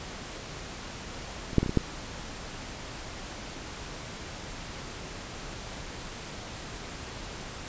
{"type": "clicks", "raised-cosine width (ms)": 3, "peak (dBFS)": [-25, -6, -14, -18, -16, -8], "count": 6, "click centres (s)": [1.532, 1.583, 1.63, 1.662, 1.694, 1.773], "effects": ["pink hiss -40 dBFS RMS until 7.68 s", "resampled to 16000 Hz"]}